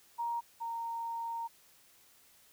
sine tone pair in turn, 938 / 924 Hz, A#5 / A#5, +11 / -16 cents, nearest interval unison, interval 27 cents, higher first, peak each -32 / -35 dBFS, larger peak first, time 0.18-0.41 / 0.6-1.48 s, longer second, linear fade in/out 20 ms, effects white hiss -63 dBFS RMS until 2.52 s

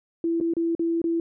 sine tone with dropouts, 333.7 Hz, E4, 21 cents sharp, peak -21 dBFS, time 0.24-1.2 s, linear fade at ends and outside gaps 2 ms, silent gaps 0.402-0.41 / 0.537-0.567 / 0.751-0.794 / 1.017-1.041 s, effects none

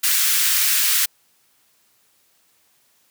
white high-pass noise, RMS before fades -18 dBFS, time 0.03-1.06 s, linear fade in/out 10 ms, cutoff 1400 Hz, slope 24 dB/octave, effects white hiss -61 dBFS RMS until 3.1 s + high-pass 80 Hz 12 dB/octave

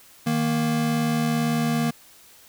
square tone pair together, 156.1 / 233.9 Hz, D#3 / A#3, +6 / +6 cents, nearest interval perfect fifth, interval 700 cents, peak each -26 / -23 dBFS, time 0.26-1.91 s, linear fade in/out 10 ms, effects white hiss -51 dBFS RMS until 2.48 s

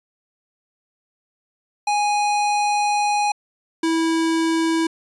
square tone pair in turn, 828 / 326.6 Hz, G#5 / E4, -5 / -16 cents, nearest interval octave + major third, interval 1611 cents, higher first, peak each -18 dBFS, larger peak neither, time 1.87-3.32 / 3.83-4.87 s, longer first, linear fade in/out 5 ms, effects resampled to 22050 Hz

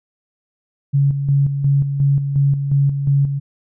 sine tone with tremolo, 140 Hz, C#3, 18 cents sharp, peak -11 dBFS, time 0.93-3.4 s, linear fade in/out 20 ms, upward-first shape square, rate 2.8 Hz, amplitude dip 55%, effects none

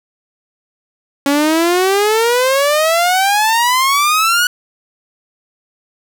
sawtooth exponential sweep, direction up, 277.2 to 1480 Hz, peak -7 dBFS, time 1.26-4.47 s, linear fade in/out 2 ms, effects none

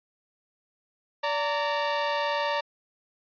sawtooth tone pair together, 578.9 / 919 Hz, D5 / A#5, -25 / -25 cents, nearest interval minor sixth, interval 800 cents, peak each -24 dBFS, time 1.23-2.61 s, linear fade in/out 10 ms, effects resampled to 11025 Hz

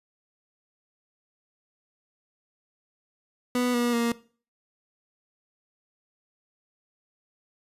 30% pulse tone with pitch steps, 246.9 / 240.6 / 234.4 Hz, B3 / B3 / A#3, 0 / -45 / +10 cents, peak -20 dBFS, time 3.55-4.12 s, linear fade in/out 2 ms, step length 190 ms, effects noise-tail reverb RT60 0.4 s tail -19 dB re dry + resampled to 32000 Hz

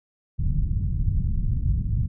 pink low-pass noise, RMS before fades -23 dBFS, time 0.38-2.08 s, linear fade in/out 20 ms, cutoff 150 Hz, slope 24 dB/octave, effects none

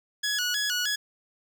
15% pulse tone with vibrato, 1568 Hz, G6, in tune, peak -19 dBFS, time 0.23-0.96 s, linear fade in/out 10 ms, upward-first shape square, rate 3.2 Hz, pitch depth 120 cents each way, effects none

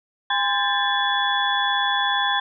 sine tone cluster, 811 / 1028 / 1595 / 1757 / 3417 Hz, G#5 / C6 / G6 / A6 / G#7, -41 / -31 / +30 / -3 / +49 cents, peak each -25 / -25 / -27 / -26 / -24 dBFS, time 0.3-2.4 s, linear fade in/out 5 ms, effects none

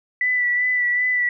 sine tone with vibrato, 1976 Hz, B6, in tune, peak -17 dBFS, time 0.21-1.29 s, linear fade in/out 2 ms, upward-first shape sine, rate 2.6 Hz, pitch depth 24 cents each way, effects none

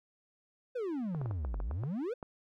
triangle exponential two-way sweep, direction down then up, 523.3 to 43.65 to 523.3 Hz, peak -31 dBFS, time 0.75-2.14 s, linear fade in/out 10 ms, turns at 1.61 s
clicks, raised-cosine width 1 ms, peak -28 dBFS, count 10, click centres 1.148 / 1.215 / 1.259 / 1.311 / 1.449 / 1.543 / 1.602 / 1.712 / 1.836 / 2.228 s
effects none

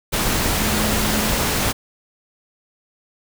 sine tone in noise, 213 Hz, G#3, 44 cents sharp, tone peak -24 dBFS, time 0.57-1.31 s, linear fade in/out 20 ms, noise pink, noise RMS -20 dBFS, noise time 0.12-1.73 s, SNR -7 dB, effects none

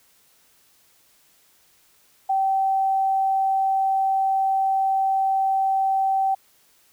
sine tone, 773 Hz, G5, 24 cents flat, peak -18 dBFS, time 2.29-6.35 s, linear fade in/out 10 ms, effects white hiss -59 dBFS RMS until 6.92 s

